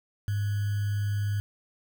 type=tone with sample-and-hold; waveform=sine; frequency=102.2 Hz; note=G#2; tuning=27 cents flat; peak=-25 dBFS; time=0.28-1.4 s; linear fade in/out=0 ms; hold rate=1575 Hz; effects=none